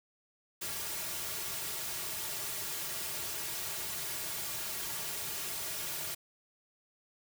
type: noise with comb filter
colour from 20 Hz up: white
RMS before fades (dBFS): -38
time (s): 0.61-6.15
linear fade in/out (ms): 10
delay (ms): 3.9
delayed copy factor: -0.75
effects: none